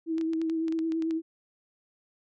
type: tone with vibrato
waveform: sine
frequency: 324.3 Hz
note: E4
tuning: 28 cents flat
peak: -26 dBFS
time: 0.06-1.22 s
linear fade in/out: 50 ms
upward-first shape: triangle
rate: 9 Hz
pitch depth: 28 cents each way
type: clicks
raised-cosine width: 0.2 ms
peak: -27 dBFS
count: 11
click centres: 0.182 / 0.212 / 0.334 / 0.416 / 0.498 / 0.682 / 0.724 / 0.79 / 0.921 / 1.023 / 1.109 s
effects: none